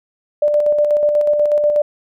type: tone with tremolo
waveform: sine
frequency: 592 Hz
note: D5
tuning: 14 cents sharp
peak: -10 dBFS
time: 0.42-1.82 s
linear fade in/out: 5 ms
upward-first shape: square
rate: 8.2 Hz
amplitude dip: 35%
effects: none